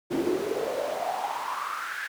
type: noise with high-pass filter sweep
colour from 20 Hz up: brown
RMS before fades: -30 dBFS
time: 0.1-2.08 s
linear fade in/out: 20 ms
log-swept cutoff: 300 to 1700 Hz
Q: 6.7
effects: none